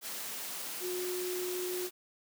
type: tone in noise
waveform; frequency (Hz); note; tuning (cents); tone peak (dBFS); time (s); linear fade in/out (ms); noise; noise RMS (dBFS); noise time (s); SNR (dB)
sine; 361.9; F#4; -38; -34; 0.8-1.9; 50; white; -40; 0.01-1.91; +3
effects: high-pass 200 Hz 12 dB/octave